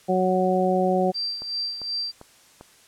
harmonic tone, 185 Hz, F#3, in tune, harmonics 1 / 2 / 3 / 4, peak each -24 / -24 / -24 / -24 dBFS, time 0.08-1.12 s, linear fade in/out 20 ms
sine tone with tremolo, 4699 Hz, D8, in tune, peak -24 dBFS, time 1.14-2.12 s, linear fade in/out 20 ms, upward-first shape sine, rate 2.7 Hz, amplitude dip 60%
click train, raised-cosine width 1 ms, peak -27 dBFS, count 4, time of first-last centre 1.42-2.61 s, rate 2.52 Hz
effects white hiss -54 dBFS RMS until 2.87 s + low-pass 10000 Hz 12 dB/octave

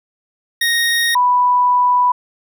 25% pulse / sine tone pair in turn, 1864.7 / 987.8 Hz, A#6 / B5, 0 / 0 cents, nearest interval major seventh, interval 1100 cents, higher first, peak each -10 dBFS, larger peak neither, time 0.61-1.15 / 1.15-2.12 s, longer second, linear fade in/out 5 ms, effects none

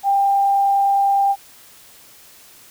sine tone with frequency modulation, 794 Hz, G5, 22 cents sharp, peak -13 dBFS, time 0.03-1.36 s, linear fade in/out 50 ms, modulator 29.8 Hz, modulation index 0.21, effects white hiss -46 dBFS RMS until 2.7 s

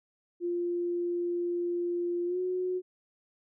sine tone with pitch glide, 348.7 to 366 Hz, F4 to F#4, -3 to -19 cents, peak -28 dBFS, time 0.4-2.82 s, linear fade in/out 50 ms, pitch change +84 cents, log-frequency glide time 2.26-2.39 s, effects none

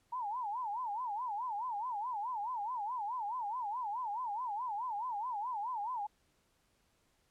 sine tone with vibrato, 910 Hz, A#5, 42 cents flat, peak -35 dBFS, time 0.12-6.07 s, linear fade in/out 10 ms, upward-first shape sine, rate 4.7 Hz, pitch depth 210 cents each way, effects pink hiss -74 dBFS RMS until 7.3 s + low-pass 12000 Hz 12 dB/octave

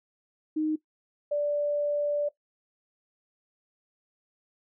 sine tone pair in turn, 309.8 / 584.8 Hz, D#4 / D5, -7 / -7 cents, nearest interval major seventh, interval 1100 cents, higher second, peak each -24 dBFS, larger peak neither, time 0.56-0.76 / 1.31-2.29 s, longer second, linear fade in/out 10 ms, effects noise-tail reverb RT60 0.1 s tail -17 dB re dry

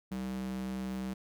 square tone with high-pass filter, 64.2 Hz, C2, 32 cents flat, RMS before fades -37 dBFS, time 0.11-1.14 s, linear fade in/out 10 ms, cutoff 160 Hz, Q 4.9, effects none

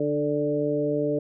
harmonic tone with a mistuned harmonic, 146.83 Hz, D3, in tune, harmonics 1 / 2 / 3 / 4, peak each -32 / -27 / -26 / -28 dBFS, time 0-1.19 s, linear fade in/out 5 ms, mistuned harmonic 2, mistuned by +18 cents, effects none

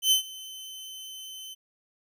sawtooth tone with ADSR envelope, 3061 Hz, G7, 42 cents flat, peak -14 dBFS, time 0.02-1.55 s, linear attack 93 ms, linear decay 110 ms, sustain -22 dB, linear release 23 ms, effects none

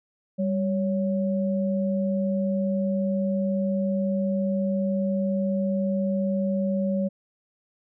sine tone pair together, 196 / 558.2 Hz, G3 / C#5, 0 / +12 cents, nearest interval octave + tritone, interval 1812 cents, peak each -23 / -28 dBFS, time 0.38-7.09 s, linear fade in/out 20 ms, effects none

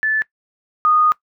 sine tone pair in turn, 1745 / 1233.9 Hz, A6 / D#6, -15 / -15 cents, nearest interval tritone, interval 600 cents, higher first, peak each -15 / -11 dBFS, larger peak second, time 0.03-0.22 / 0.85-1.12 s, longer second, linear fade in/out 0 ms, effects noise-tail reverb RT60 0.1 s tail -20 dB re dry

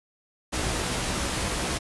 pink noise with comb filter, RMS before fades -28 dBFS, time 0.52-1.79 s, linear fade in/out 20 ms, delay 16 ms, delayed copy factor +0.55, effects resampled to 24000 Hz

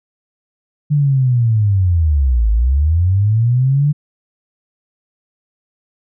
sine linear two-way sweep, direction down then up, 150 to 51.8 to 150 Hz, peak -10 dBFS, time 0.9-3.93 s, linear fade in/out 20 ms, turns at 2.5 s, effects none

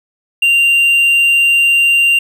triangle tone, 2777 Hz, F7, 10 cents flat, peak -6 dBFS, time 0.42-2.19 s, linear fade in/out 5 ms, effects none

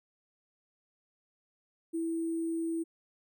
sine tone with sample-and-hold, 329.6 Hz, E4, in tune, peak -30 dBFS, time 1.93-2.84 s, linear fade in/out 20 ms, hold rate 8820 Hz, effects none

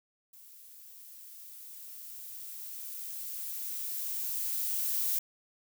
violet noise with level ramp, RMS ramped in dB -54 to -30 dBFS, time 0.33-5.19 s, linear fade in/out 5 ms, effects none

